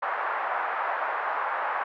pink band-pass noise, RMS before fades -29 dBFS, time 0.02-1.84 s, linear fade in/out 10 ms, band 710 to 1600 Hz, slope 24 dB/octave, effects none

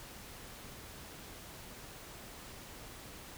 silence, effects pink hiss -50 dBFS RMS until 3.37 s

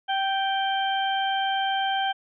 harmonic tone with a mistuned harmonic, 784 Hz, G5, in tune, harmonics 1 / 2 / 3 / 4, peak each -24 / -30 / -40 / -30 dBFS, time 0.08-2.13 s, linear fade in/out 20 ms, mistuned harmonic 1, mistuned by -16 cents, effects none

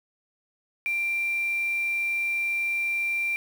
sine tone with quantisation, 2366 Hz, D7, 12 cents sharp, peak -24 dBFS, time 0.86-3.36 s, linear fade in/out 0 ms, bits 7, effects none

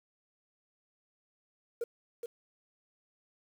sine tone with echo, 470 Hz, A#4, 14 cents sharp, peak -28 dBFS, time 1.81-1.84 s, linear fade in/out 5 ms, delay 420 ms, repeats 1, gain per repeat -7 dB, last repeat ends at 2.26 s, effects tanh soft clip ceiling -30 dBFS + 9-bit

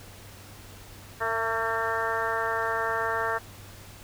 harmonic tone with a mistuned harmonic, 226.3 Hz, A3, 49 cents sharp, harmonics 2 / 3 / 4 / 5 / 6 / 7 / 8, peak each -33 / -33 / -33 / -33 / -33 / -33 / -33 dBFS, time 1.2-3.39 s, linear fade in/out 20 ms, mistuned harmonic 3, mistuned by -23 cents, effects added 98 Hz sine -48 dBFS peak until 4.03 s + pink hiss -48 dBFS RMS until 4.03 s

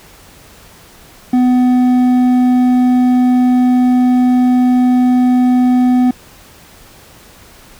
triangle tone with hard clipping, 250 Hz, B3, 21 cents sharp, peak -9 dBFS, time 1.33-6.11 s, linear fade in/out 5 ms, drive 9 dB, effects pink hiss -41 dBFS RMS until 7.79 s

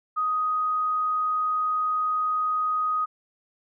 sine tone, 1250 Hz, D#6, 8 cents sharp, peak -22 dBFS, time 0.16-3.06 s, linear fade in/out 20 ms, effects none

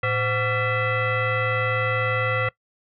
sine tone with frequency modulation, 740 Hz, F#5, in tune, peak -20 dBFS, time 0.03-2.49 s, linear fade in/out 5 ms, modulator 627 Hz, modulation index 2.7, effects noise-tail reverb RT60 0.1 s tail -21 dB re dry

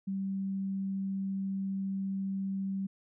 sine tone, 193.9 Hz, G3, 19 cents flat, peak -31 dBFS, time 0.07-2.87 s, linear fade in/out 10 ms, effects none

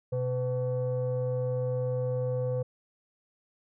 sine tone pair together, 126.3 / 504.2 Hz, B2 / B4, +39 / +36 cents, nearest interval 2 octaves, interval 2397 cents, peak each -28 dBFS, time 0.12-2.63 s, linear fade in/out 10 ms, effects tanh soft clip ceiling -23 dBFS

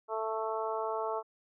harmonic tone, 220.7 Hz, A3, 5 cents sharp, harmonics 2 / 3 / 4 / 5 / 6, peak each -36 / -37 / -37 / -39 / -42 dBFS, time 0.08-1.23 s, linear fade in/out 50 ms, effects none

